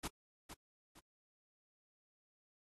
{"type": "noise with echo", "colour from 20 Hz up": "pink", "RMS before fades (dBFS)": -42, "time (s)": [0.03, 0.08], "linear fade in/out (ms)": 10, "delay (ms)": 460, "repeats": 2, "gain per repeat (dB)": -9, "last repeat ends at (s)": 1, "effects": ["AAC 32 kbps"]}